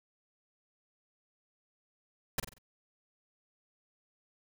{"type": "noise with echo", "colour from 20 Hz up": "pink", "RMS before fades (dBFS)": -29, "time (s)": [2.38, 2.4], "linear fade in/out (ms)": 5, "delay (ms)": 46, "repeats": 4, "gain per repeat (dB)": -8, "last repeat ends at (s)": 2.584, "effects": []}